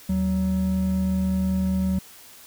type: tone pair together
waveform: triangle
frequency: 77.78 / 188.12 Hz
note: D#2 / F#3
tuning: 0 / +29 cents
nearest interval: octave + minor third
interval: 1529 cents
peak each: -26 / -19 dBFS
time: 0.09-1.99 s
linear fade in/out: 5 ms
effects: white hiss -47 dBFS RMS until 2.46 s